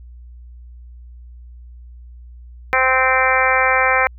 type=harmonic tone; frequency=260 Hz; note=C4; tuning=11 cents flat; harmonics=2 / 3 / 4 / 5 / 6 / 7 / 8 / 9; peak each=-21 / -21 / -21 / -21 / -21 / -21 / -21 / -21 dBFS; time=2.73-4.07 s; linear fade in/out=0 ms; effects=added 60 Hz sine -36 dBFS peak until 4.18 s